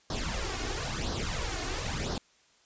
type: noise with flanger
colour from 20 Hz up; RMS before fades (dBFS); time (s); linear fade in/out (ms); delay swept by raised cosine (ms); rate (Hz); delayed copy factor
pink; -33; 0.1-2.18; 2; 0.2 to 2.8; 0.99; +0.7
effects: white hiss -64 dBFS RMS until 2.65 s + resampled to 16000 Hz